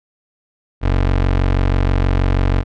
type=tone; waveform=25% pulse; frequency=46.25 Hz; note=F#1; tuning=in tune; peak=-9 dBFS; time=0.81-2.64 s; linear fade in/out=50 ms; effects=low-pass 3000 Hz 12 dB/octave